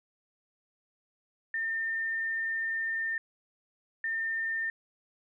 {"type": "tone bursts at uneven times", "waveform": "sine", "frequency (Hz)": 1808, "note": "A6", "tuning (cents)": 47, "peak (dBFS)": -29, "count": 2, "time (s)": [[1.54, 3.18], [4.04, 4.7]], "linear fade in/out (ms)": 2, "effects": []}